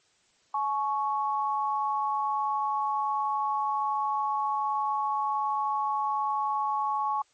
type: tone pair together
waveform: sine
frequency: 850 / 1108.7 Hz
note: G#5 / C#6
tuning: +40 / 0 cents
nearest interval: perfect fourth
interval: 460 cents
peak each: -28 dBFS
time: 0.54-7.22 s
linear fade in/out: 5 ms
effects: white hiss -66 dBFS RMS until 7.33 s + MP3 32 kbps